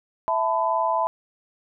sine chord, E suspended fourth, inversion none, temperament equal with one note detuned, 659.3 / 880 / 1002.7 Hz, E5 / A5 / B5, 0 / 0 / +26 cents, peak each -25 / -25 / -23 dBFS, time 0.28-1.07 s, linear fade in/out 0 ms, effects none

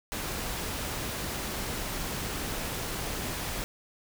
pink noise, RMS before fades -34 dBFS, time 0.12-3.64 s, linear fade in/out 0 ms, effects none

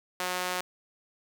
sawtooth tone with high-pass filter, 181.4 Hz, F#3, 34 cents flat, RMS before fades -32 dBFS, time 0.2-0.61 s, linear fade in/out 2 ms, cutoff 710 Hz, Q 0.68, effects none

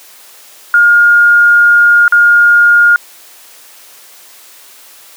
sine tone with dropouts, 1420 Hz, F6, 28 cents sharp, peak -3 dBFS, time 0.74-2.96 s, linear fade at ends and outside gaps 1 ms, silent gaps 2.08-2.123 s, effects white hiss -38 dBFS RMS until 5.16 s + high-pass 400 Hz 12 dB/octave

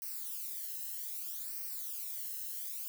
violet noise with flanger, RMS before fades -41 dBFS, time 0.02-2.88 s, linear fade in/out 0 ms, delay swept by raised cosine 0.28 to 0.87 ms, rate 0.63 Hz, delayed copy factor -0.85, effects none

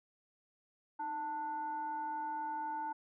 sine tone with frequency modulation, 888 Hz, A5, 16 cents sharp, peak -36 dBFS, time 0.99-2.93 s, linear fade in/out 10 ms, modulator 578 Hz, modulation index 0.41, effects none

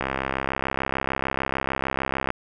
click train, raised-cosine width 0.5 ms, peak -9 dBFS, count 154, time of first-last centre 0.01-2.304 s, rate 66.7 Hz, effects none

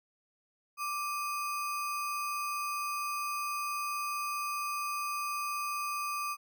sine tone with sample-and-hold, 1174.7 Hz, D6, in tune, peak -32 dBFS, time 0.77-6.37 s, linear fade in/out 50 ms, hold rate 3675 Hz, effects none

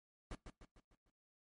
brown noise with echo, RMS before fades -45 dBFS, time 0.31-0.35 s, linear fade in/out 2 ms, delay 150 ms, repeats 5, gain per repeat -6 dB, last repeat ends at 1.1 s, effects noise-tail reverb RT60 0.2 s tail -21 dB re dry + MP3 48 kbps

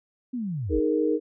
sine linear sweep, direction down, 260.6 to 38.97 Hz, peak -27 dBFS, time 0.33-0.8 s, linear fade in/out 10 ms
sine chord, D# suspended fourth, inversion none, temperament just, 311.1 / 414.8 / 466.7 Hz, D#4 / G#4 / A#4, 0 / -2 / +2 cents, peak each -24 / -27 / -25 dBFS, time 0.69-1.2 s, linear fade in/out 50 ms
effects none

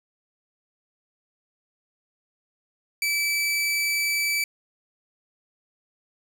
sawtooth tone, 2310 Hz, D7, 29 cents flat, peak -19 dBFS, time 3.02-4.44 s, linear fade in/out 2 ms, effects none

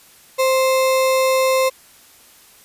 sine tone with sample-and-hold, 523.3 Hz, C5, in tune, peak -13 dBFS, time 0.38-1.7 s, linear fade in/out 20 ms, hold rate 1575 Hz, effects white hiss -48 dBFS RMS until 2.64 s + resampled to 32000 Hz

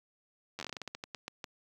slowing click train, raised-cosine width 0.2 ms, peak -22 dBFS, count 16, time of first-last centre 0.59-1.442 s, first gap 10 ms, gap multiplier 1.22, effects high-pass 100 Hz 12 dB/octave + 10-bit

